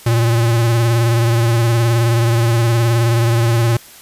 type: tone with vibrato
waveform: square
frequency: 116.54 Hz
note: A#2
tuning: in tune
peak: -12 dBFS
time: 0.06-3.77 s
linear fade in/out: 5 ms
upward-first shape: triangle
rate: 19 Hz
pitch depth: 56 cents each way
effects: white hiss -40 dBFS RMS until 4.01 s + resampled to 32000 Hz